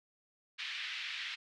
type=band-pass noise; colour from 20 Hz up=pink; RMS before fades=-41 dBFS; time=0.58-1.36 s; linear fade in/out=20 ms; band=1900 to 3800 Hz; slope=24 dB/octave; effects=none